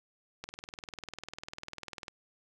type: click train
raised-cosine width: 0.2 ms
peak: -23 dBFS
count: 34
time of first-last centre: 0.44-2.082 s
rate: 20.1 Hz
effects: none